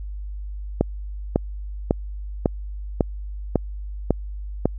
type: click train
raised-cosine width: 2 ms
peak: -3 dBFS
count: 8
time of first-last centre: 0.81-4.656 s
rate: 1.82 Hz
effects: added 50 Hz sine -29 dBFS peak until 4.78 s